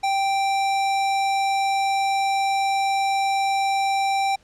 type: tone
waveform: square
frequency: 784 Hz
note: G5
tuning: in tune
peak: -20 dBFS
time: 0.03-4.36 s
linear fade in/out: 10 ms
effects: pink hiss -58 dBFS RMS until 4.43 s + low-pass 7000 Hz 12 dB/octave